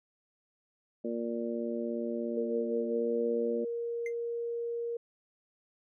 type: harmonic tone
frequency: 117.1 Hz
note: A#2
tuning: 8 cents sharp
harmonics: 2 / 3 / 4 / 5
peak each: -35 / -37 / -38 / -39 dBFS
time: 1.04-3.65 s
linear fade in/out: 10 ms
type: tone with pitch glide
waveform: sine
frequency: 463.3 to 469.2 Hz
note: A#4 to A#4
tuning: -11 to +11 cents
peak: -32 dBFS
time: 2.37-4.97 s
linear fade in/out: 5 ms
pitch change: +22 cents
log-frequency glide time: 2.94-3.07 s
type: tone with exponential decay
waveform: triangle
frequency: 2082 Hz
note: C7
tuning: 9 cents flat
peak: -33 dBFS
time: 4.06-4.14 s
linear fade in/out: 2 ms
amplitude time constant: 17 ms
effects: none